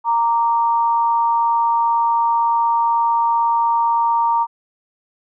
sine tone pair together, 929 / 1171.7 Hz, A#5 / D6, -6 / -4 cents, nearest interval major third, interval 402 cents, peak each -14 / -23 dBFS, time 0.04-4.47 s, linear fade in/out 50 ms, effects none

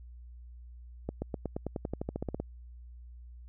accelerating click train, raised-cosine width 2 ms, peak -20 dBFS, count 16, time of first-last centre 1.09-2.4 s, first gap 130 ms, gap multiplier 0.94, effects added 60 Hz sine -46 dBFS peak until 3.48 s

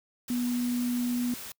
sine tone in noise, 244 Hz, B3, 21 cents flat, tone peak -26 dBFS, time 0.3-1.34 s, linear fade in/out 2 ms, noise white, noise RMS -41 dBFS, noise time 0.28-1.52 s, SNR +12 dB, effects noise-tail reverb RT60 0.1 s tail -26 dB re dry

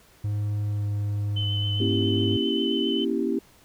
triangle tone with pitch glide, 103.83 to 102.76 Hz, G#2 to G#2, 0 to -18 cents, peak -22 dBFS, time 0.24-2.37 s, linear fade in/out 5 ms, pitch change -18 cents, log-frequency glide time 0.69-0.85 s
sine tone with vibrato, 3035 Hz, F#7, 43 cents sharp, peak -28 dBFS, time 1.36-3.05 s, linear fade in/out 10 ms, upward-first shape triangle, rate 7.4 Hz, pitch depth 15 cents each way
sine chord, A# diminished seventh, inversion none, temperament equal with one note detuned, 237.8 / 277.2 / 329.6 / 392 Hz, A#3 / C#4 / E4 / G4, +35 / 0 / 0 / 0 cents, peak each -28 dBFS, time 1.8-3.39 s, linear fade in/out 5 ms
effects tanh soft clip ceiling -8 dBFS + pink hiss -56 dBFS RMS until 3.64 s

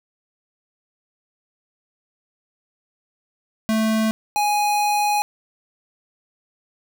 square tone pair in turn, 220 / 830.6 Hz, A3 / G#5, 0 / 0 cents, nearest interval octave + major seventh, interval 2300 cents, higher second, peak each -18 dBFS, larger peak neither, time 3.69-4.11 / 4.36-5.22 s, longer second, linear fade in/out 0 ms, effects none

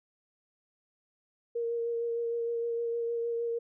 sine tone with vibrato, 466.9 Hz, A#4, 3 cents sharp, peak -29 dBFS, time 1.55-3.59 s, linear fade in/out 10 ms, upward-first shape sine, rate 6.5 Hz, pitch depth 15 cents each way, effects none

